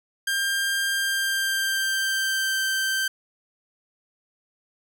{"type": "tone with pitch glide", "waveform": "sawtooth", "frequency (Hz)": [1596, 1559.5], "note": ["G6", "G6"], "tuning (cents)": [31, -9], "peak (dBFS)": -19, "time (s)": [0.27, 3.08], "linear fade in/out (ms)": 5, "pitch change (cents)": -40, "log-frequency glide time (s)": [0.89, 2.63], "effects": []}